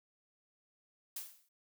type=noise with exponential decay; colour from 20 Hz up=blue; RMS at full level=-39 dBFS; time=1.16-1.49 s; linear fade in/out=5 ms; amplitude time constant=71 ms; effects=none